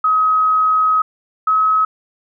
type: tone pair in turn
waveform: sine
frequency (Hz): 1269 / 1280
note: D#6 / D#6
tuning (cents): +34 / +49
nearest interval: unison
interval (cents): 15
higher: second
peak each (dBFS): -11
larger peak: neither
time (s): 0.04-1.02 / 1.47-1.85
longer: first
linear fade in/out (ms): 5
effects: none